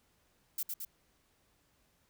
violet noise with echo, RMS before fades -35 dBFS, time 0.58-0.63 s, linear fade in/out 5 ms, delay 110 ms, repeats 2, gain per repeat -3 dB, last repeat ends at 0.85 s, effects pink hiss -72 dBFS RMS until 2.09 s

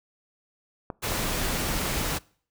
clicks, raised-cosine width 1 ms, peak -18 dBFS, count 2, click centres 0.902 / 1.12 s
pink noise, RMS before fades -28 dBFS, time 1.02-2.19 s, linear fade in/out 20 ms
effects noise-tail reverb RT60 0.5 s tail -24 dB re dry

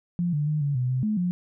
sine tone with pitch steps, 174.2 / 147.6 / 152 / 142.8 / 125.6 / 128.8 / 213.7 / 178.2 Hz, F3 / D3 / D#3 / D3 / B2 / C3 / G#3 / F3, -4 / +9 / -40 / -48 / +30 / -27 / +50 / +35 cents, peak -22 dBFS, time 0.19-1.31 s, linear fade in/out 0 ms, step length 140 ms, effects none

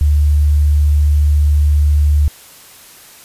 sine tone, 73.8 Hz, D2, 9 cents sharp, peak -8 dBFS, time 0.01-2.28 s, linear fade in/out 0 ms, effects white hiss -40 dBFS RMS until 3.24 s + resampled to 32000 Hz

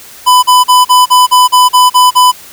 square tone bursts, 1000 Hz, B5, 21 cents sharp, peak -3 dBFS, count 10, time 0.26-2.32 s, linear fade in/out 20 ms, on 170 ms, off 40 ms, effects white hiss -33 dBFS RMS until 2.52 s

